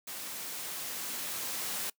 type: noise with level ramp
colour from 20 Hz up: white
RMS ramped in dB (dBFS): -41 to -35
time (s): 0.07-1.9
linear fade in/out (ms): 5
effects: noise-tail reverb RT60 0.1 s tail -22 dB re dry + high-pass 150 Hz 12 dB/octave